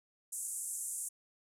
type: band-pass noise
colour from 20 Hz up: pink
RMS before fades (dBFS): -40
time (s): 0.32-1.09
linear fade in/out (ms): 10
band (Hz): 7400 to 11000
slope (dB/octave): 48
effects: none